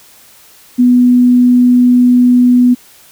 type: tone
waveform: sine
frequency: 246.9 Hz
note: B3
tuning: in tune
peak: -4 dBFS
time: 0.78-2.75 s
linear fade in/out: 20 ms
effects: white hiss -42 dBFS RMS until 3.11 s